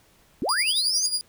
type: linear sweep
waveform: sine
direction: up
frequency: 188.2 to 6645 Hz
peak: -23 dBFS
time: 0.42-1.06 s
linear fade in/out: 0 ms
type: tone with tremolo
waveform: 30% pulse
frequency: 4858 Hz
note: D#8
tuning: 42 cents flat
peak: -18 dBFS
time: 0.49-1.21 s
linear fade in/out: 0 ms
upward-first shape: sine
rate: 11 Hz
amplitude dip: 70%
effects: pink hiss -59 dBFS RMS until 1.28 s